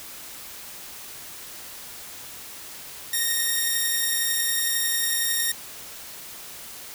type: beating tone pair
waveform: 5% pulse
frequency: 1852 / 1863 Hz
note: A#6 / A#6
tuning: -12 / -2 cents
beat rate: 11 Hz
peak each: -12 / -21 dBFS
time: 3.13-5.52 s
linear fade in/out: 5 ms
effects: white hiss -40 dBFS RMS until 6.94 s